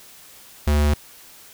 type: tone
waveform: square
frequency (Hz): 73.9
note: D2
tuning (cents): +11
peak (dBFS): -16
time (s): 0.67-0.94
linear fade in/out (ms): 5
effects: white hiss -46 dBFS RMS until 1.53 s